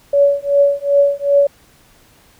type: tone with tremolo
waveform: sine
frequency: 566 Hz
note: C#5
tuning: 36 cents sharp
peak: -6 dBFS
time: 0.13-1.47 s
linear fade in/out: 5 ms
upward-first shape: triangle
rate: 2.6 Hz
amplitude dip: 100%
effects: pink hiss -50 dBFS RMS until 2.39 s